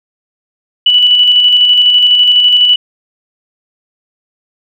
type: tone with tremolo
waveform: sine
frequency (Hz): 2960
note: F#7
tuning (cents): 0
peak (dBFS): -3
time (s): 0.86-2.76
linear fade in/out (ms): 5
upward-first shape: square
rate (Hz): 12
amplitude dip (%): 30
effects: none